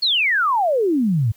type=exponential sweep; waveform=sine; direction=down; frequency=4470 to 101.5 Hz; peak=-15 dBFS; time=0.02-1.32 s; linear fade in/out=10 ms; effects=white hiss -55 dBFS RMS until 1.36 s